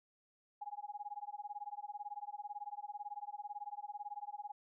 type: tone with tremolo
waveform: sine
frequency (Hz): 826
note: G#5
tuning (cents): -10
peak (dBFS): -39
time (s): 0.61-4.52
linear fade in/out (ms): 10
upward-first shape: sine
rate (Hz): 18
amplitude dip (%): 100
effects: none